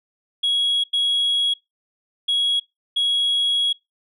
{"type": "tone bursts at uneven times", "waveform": "sine", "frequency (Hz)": 3322, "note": "G#7", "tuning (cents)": 0, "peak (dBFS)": -15, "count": 4, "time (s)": [[0.43, 0.84], [0.93, 1.54], [2.28, 2.6], [2.96, 3.73]], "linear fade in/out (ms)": 10, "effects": ["noise-tail reverb RT60 0.2 s tail -25 dB re dry", "tanh soft clip ceiling -15 dBFS"]}